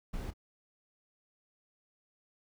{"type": "noise with echo", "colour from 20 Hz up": "brown", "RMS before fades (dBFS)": -38, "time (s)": [0.13, 0.31], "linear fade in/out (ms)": 10, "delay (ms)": 27, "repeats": 1, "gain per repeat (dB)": -14, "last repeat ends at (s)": 0.337, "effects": []}